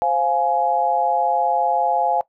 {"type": "chord", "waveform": "sine", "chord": "F minor", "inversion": "second", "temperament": "just", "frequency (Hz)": [523.8, 698.5, 838.1], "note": ["C5", "F5", "Ab5"], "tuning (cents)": [2, 0, 16], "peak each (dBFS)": [-25, -20, -19], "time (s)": [0.02, 2.21], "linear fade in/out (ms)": 0, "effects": ["noise-tail reverb RT60 0.1 s tail -19 dB re dry"]}